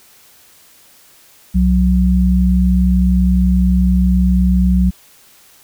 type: tone pair together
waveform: sine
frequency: 63.98 / 183.5 Hz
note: C2 / F#3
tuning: -38 / -14 cents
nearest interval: octave + tritone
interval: 1824 cents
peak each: -12 dBFS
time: 1.54-4.91 s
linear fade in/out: 20 ms
effects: white hiss -47 dBFS RMS until 5.63 s